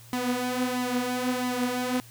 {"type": "tone with flanger", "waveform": "sawtooth", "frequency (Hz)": 249.6, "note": "B3", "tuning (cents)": 19, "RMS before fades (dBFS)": -28, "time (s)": [0.13, 2], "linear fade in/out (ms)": 0, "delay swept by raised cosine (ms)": [0.98, 6.78], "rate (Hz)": 1.5, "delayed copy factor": 0.6, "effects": ["added 117 Hz sine -49 dBFS peak until 2.1 s", "white hiss -52 dBFS RMS until 2.1 s"]}